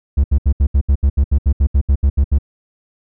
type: tone bursts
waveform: triangle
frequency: 69.3 Hz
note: C#2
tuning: in tune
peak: -7 dBFS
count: 16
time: 0.17-2.386 s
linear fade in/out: 10 ms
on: 71 ms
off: 72 ms
effects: none